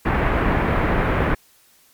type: low-pass noise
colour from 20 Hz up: pink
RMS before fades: -19 dBFS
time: 0.05-1.35 s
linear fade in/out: 10 ms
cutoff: 2100 Hz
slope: 24 dB/octave
effects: white hiss -55 dBFS RMS until 1.93 s + MP3 96 kbps